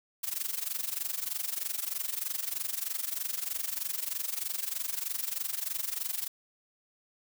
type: noise with amplitude modulation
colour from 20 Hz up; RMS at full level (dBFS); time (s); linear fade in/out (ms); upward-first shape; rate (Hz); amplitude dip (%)
blue; -31; 0.23-6.28; 10; sine; 23.2; 85
effects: none